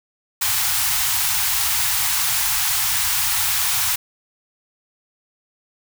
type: band-stop noise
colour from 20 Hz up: white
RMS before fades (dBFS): -20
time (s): 0.41-3.96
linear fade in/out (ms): 10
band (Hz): 140 to 740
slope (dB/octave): 96
effects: none